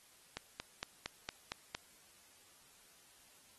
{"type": "click train", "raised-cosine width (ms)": 0.2, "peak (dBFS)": -22, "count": 7, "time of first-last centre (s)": [0.37, 1.749], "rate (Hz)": 4.35, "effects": ["white hiss -64 dBFS RMS until 3.58 s", "AAC 32 kbps"]}